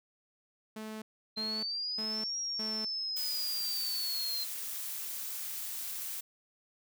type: tone bursts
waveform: sawtooth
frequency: 217.4 Hz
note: A3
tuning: 21 cents flat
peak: -36 dBFS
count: 4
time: 0.76-2.85 s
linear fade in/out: 5 ms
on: 260 ms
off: 350 ms
type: linear two-way sweep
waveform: sine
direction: up then down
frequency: 4120 to 5650 to 4120 Hz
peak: -33 dBFS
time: 1.36-4.45 s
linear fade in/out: 20 ms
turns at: 2.38 s
type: noise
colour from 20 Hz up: blue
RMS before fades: -39 dBFS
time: 3.16-6.21 s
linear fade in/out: 10 ms
effects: none